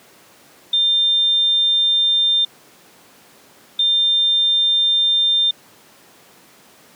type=tone pair in turn; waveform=sine; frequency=3600 / 3600 Hz; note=A7 / A7; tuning=+39 / +39 cents; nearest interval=unison; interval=0 cents; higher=neither; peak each=-13 dBFS; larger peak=neither; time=0.73-2.45 / 3.79-5.51 s; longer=neither; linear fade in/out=5 ms; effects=pink hiss -48 dBFS RMS until 6.95 s + high-pass 200 Hz 12 dB/octave